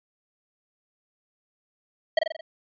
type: tone with echo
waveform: square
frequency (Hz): 641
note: E5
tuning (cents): -49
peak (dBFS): -17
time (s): 2.17-2.19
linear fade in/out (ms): 5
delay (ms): 44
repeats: 5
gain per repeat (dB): -4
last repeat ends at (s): 2.41
effects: resampled to 11025 Hz